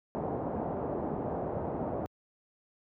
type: low-pass noise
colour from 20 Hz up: white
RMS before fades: -34 dBFS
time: 0.15-2.06 s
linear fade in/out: 0 ms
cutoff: 740 Hz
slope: 24 dB/octave
effects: high-pass 80 Hz 12 dB/octave